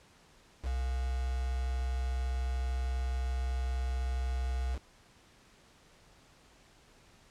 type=tone with quantisation; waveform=sine; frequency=63.8 Hz; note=C2; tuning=43 cents flat; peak=-30 dBFS; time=0.62-4.79 s; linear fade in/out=50 ms; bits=7; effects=pink hiss -61 dBFS RMS until 7.3 s + low-pass 8000 Hz 12 dB/octave